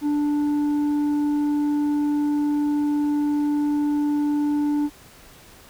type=tone with tanh clipping; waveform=sine; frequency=293.7 Hz; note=D4; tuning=in tune; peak=-20 dBFS; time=0.01-4.9 s; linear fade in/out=50 ms; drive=5 dB; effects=pink hiss -48 dBFS RMS until 5.69 s